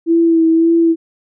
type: tone with vibrato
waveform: sine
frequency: 329.6 Hz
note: E4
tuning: in tune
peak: -8 dBFS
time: 0.06-0.96 s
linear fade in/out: 50 ms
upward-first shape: sine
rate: 1.8 Hz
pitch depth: 26 cents each way
effects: none